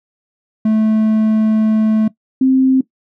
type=tone pair in turn; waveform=triangle / sine; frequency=217.8 / 262.3 Hz; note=A3 / C4; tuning=-17 / +4 cents; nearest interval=minor third; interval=321 cents; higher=second; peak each=-8 dBFS; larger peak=neither; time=0.65-2.08 / 2.41-2.81 s; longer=first; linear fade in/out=5 ms; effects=noise-tail reverb RT60 0.1 s tail -17 dB re dry